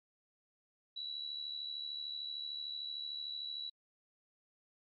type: tone with amplitude modulation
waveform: sine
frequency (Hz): 3925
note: B7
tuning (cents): -11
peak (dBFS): -37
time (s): 0.96-3.7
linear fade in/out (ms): 10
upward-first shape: sine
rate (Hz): 73.3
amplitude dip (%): 60
effects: AAC 32 kbps